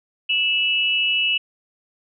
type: tone pair together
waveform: sine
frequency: 2637 / 2924 Hz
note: E7 / F#7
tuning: 0 / -21 cents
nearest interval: major second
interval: 179 cents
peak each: -20 dBFS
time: 0.29-1.38 s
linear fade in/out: 10 ms
effects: none